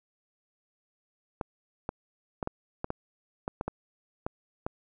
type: clicks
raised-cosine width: 1 ms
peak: -17 dBFS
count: 11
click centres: 1.412 / 1.891 / 2.428 / 2.474 / 2.844 / 2.904 / 3.479 / 3.611 / 3.68 / 4.265 / 4.665 s
effects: none